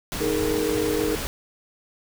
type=noise; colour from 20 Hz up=pink; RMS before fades=-30 dBFS; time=0.12-1.27 s; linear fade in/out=0 ms
type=chord; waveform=sine; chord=D# suspended fourth; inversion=none; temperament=equal with one note detuned; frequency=311.1 / 419.6 / 466.2 Hz; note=D#4 / G#4 / A#4; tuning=0 / +18 / 0 cents; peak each=-26 dBFS; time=0.2-1.16 s; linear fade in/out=10 ms
effects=none